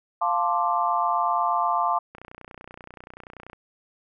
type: chord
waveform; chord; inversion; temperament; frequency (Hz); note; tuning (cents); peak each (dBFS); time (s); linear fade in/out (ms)
sine; D minor seventh; first; equal; 698.5 / 880 / 1046.5 / 1174.7; F5 / A5 / C6 / D6; 0 / 0 / 0 / 0; -26; 0.21-1.99; 10
type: click train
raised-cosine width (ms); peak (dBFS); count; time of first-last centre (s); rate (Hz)
0.5; -26; 43; 2.15-3.532; 30.4
effects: none